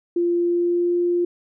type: tone with pitch glide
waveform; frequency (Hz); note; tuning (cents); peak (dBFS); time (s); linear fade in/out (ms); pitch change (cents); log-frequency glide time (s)
sine; 346.2 to 349.8; F4 to F4; -15 to +3; -17; 0.16-1.25; 5; +18; 0.37-0.95
effects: none